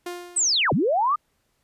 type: tone with exponential decay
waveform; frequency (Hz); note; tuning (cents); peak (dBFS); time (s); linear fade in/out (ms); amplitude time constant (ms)
sawtooth; 352.7; F4; +17; -25; 0.06-0.8; 5; 160
type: linear two-way sweep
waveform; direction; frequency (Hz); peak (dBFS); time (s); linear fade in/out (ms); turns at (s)
sine; down then up; 8372 to 116.4 to 1250; -18; 0.36-1.16; 10; 0.73
effects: pink hiss -70 dBFS RMS until 1.63 s + resampled to 32000 Hz

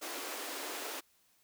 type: high-pass noise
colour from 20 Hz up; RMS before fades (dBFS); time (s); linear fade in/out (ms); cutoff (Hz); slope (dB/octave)
pink; -41; 0.01-1.01; 20; 290; 48
effects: white hiss -70 dBFS RMS until 1.43 s

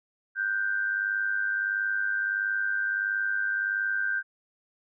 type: tone pair together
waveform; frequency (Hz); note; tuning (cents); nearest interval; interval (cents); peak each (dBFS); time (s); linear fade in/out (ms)
sine; 1466.5 / 1568; F#6 / G6; -16 / 0; minor second; 116; -32 / -26; 0.35-4.23; 50
effects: none

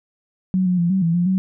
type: tone with pitch steps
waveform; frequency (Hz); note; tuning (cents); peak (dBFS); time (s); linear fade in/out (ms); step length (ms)
sine; 186.4 / 180.7 / 171.7 / 190.7 / 166.6 / 175.2 / 188.3; F#3 / F#3 / F3 / G3 / E3 / F3 / F#3; +13 / -41 / -29 / -47 / +19 / +6 / +31; -15; 0.54-1.38; 0; 120
effects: none

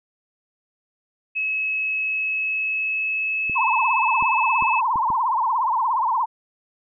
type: tone with pitch glide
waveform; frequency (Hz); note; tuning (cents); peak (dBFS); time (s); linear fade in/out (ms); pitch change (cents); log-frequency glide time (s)
sine; 2576 to 2600; E7 to E7; -41 to -24; -21; 1.35-4.81; 20; +17; 2.03-4.09
type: clicks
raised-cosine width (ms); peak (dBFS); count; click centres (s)
3; -22; 5; 3.497 / 4.225 / 4.624 / 4.958 / 5.103
type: tone with vibrato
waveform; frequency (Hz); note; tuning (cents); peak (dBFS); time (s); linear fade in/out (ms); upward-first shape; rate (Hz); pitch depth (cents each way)
sine; 967; B5; -37; -18; 3.55-6.26; 20; triangle; 17; 220
effects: none

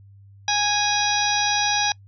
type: harmonic tone with a mistuned harmonic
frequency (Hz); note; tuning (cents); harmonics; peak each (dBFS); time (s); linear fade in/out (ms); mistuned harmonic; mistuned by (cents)
827; G#5; -8; 1 / 2 / 3 / 4 / 5 / 6 / 7; -23 / -27 / -28 / -30 / -26 / -29 / -26; 0.48-1.92; 2; 5; -100
effects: noise-tail reverb RT60 0.1 s tail -25 dB re dry + added 99 Hz sine -45 dBFS peak until 2.07 s

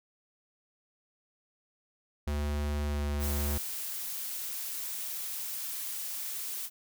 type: tone with pitch glide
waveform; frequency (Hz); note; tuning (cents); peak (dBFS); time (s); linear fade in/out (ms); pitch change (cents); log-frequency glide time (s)
square; 73.42 to 72.66; D2 to D2; 0 to -18; -30; 2.27-3.58; 5; -18; 2.84-3.04
type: noise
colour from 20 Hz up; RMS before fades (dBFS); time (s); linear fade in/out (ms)
blue; -37; 3.19-6.7; 50
effects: none

